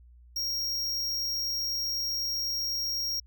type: tone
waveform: square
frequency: 5588 Hz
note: F8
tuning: in tune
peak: -29 dBFS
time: 0.36-3.2 s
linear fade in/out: 5 ms
effects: added 60 Hz sine -51 dBFS peak until 3.26 s